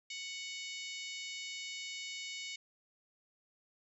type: harmonic tone with a mistuned harmonic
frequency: 740 Hz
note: F#5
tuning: in tune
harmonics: 3 / 4 / 5 / 6 / 7 / 8 / 9 / 10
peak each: -45 / -47 / -49 / -51 / -52 / -53 / -54 / -55 dBFS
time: 0.1-2.56 s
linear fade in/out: 5 ms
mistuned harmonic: 9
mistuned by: +25 cents
effects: none